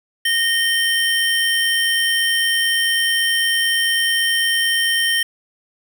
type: tone pair together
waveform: square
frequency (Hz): 1847 / 3108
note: A#6 / G7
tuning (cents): -16 / -16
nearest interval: major sixth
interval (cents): 900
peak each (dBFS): -19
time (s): 0.25-5.23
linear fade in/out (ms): 5
effects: 8-bit